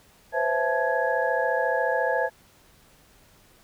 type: tone cluster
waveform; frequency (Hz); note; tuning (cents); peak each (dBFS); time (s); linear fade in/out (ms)
sine; 499.8 / 534 / 662 / 870 / 1665; B4 / C5 / E5 / A5 / G#6; +21 / +35 / +7 / -20 / +4; -28; 0.32-2.3; 50
effects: pink hiss -57 dBFS RMS until 3.63 s